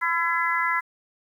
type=harmonic tone; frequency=337 Hz; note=E4; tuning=38 cents sharp; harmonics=3 / 4 / 5 / 6; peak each=-26 / -27 / -28 / -26 dBFS; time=0.01-0.81 s; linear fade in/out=20 ms; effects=9-bit